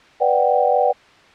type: chord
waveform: sine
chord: G major seventh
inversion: first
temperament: equal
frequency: 493.9 / 587.3 / 740 / 784 Hz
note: B4 / D5 / F#5 / G5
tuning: 0 / 0 / 0 / 0 cents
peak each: -19 dBFS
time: 0.2-0.93 s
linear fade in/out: 20 ms
effects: white hiss -48 dBFS RMS until 1.34 s + low-pass 3000 Hz 12 dB/octave